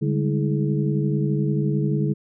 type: tone cluster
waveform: sine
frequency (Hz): 143.9 / 199 / 210.4 / 323.2 / 423.5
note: D3 / G3 / G#3 / E4 / G#4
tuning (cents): -35 / +26 / +23 / -34 / +34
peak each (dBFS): -21 / -27 / -29 / -28 / -30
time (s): 0.01-2.14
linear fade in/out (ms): 20
effects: none